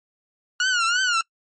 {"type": "tone with vibrato", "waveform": "sawtooth", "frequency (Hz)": 1435, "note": "F6", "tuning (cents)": 47, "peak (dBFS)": -15, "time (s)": [0.6, 1.21], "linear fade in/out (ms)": 2, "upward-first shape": "triangle", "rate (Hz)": 3, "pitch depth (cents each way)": 140, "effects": ["noise-tail reverb RT60 0.1 s tail -26 dB re dry", "MP3 32 kbps"]}